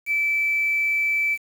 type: tone with quantisation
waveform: sine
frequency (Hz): 2318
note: D7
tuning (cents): -23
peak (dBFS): -19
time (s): 0.06-1.38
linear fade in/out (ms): 50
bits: 7
effects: none